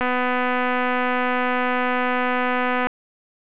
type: click train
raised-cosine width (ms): 0.5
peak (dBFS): -8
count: 716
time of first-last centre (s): 0.01-2.87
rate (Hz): 250
effects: resampled to 8000 Hz + 8-bit